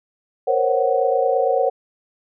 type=tone cluster; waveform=sine; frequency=468.2 / 525 / 554 / 745 Hz; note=A#4 / C5 / C#5 / F#5; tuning=+8 / +6 / -1 / +12 cents; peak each=-21 dBFS; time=0.47-1.7 s; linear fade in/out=10 ms; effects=none